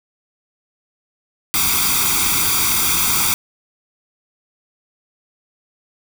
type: noise with comb filter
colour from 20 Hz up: white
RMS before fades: -17 dBFS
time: 1.54-3.34 s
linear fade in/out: 0 ms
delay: 0.85 ms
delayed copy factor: +0.9
effects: none